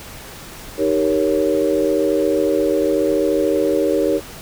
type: chord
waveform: sine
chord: Eb dominant seventh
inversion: none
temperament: equal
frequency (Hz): 311.1 / 392 / 466.2 / 554.4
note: Eb4 / G4 / Bb4 / Db5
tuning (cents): 0 / 0 / 0 / 0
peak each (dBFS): -20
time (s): 0.77-4.21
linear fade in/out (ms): 50
effects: pink hiss -36 dBFS RMS until 4.41 s

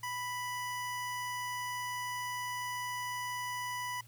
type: tone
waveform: 25% pulse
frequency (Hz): 987.8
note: B5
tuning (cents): 0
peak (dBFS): -32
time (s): 0.03-4.01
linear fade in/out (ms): 5
effects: added 116 Hz sine -55 dBFS peak until 4.07 s + white hiss -63 dBFS RMS until 4.07 s

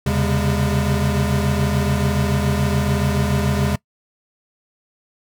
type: tone cluster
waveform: square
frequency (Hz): 80.4 / 132.5 / 139.5 / 202.7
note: E2 / C3 / C#3 / G#3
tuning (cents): -43 / +22 / +11 / -42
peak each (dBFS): -23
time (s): 0.06-3.76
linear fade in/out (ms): 5
effects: noise-tail reverb RT60 0.1 s tail -22 dB re dry

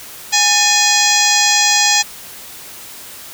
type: harmonic tone with a mistuned harmonic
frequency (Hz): 830.6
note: G#5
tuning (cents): 0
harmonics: 1 / 2 / 3 / 4 / 5 / 6 / 7 / 8 / 9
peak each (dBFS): -19 / -19 / -19 / -19 / -19 / -19 / -19 / -19 / -19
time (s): 0.32-2.03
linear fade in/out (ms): 20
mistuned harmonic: 2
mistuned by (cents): +130
effects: white hiss -34 dBFS RMS until 3.33 s

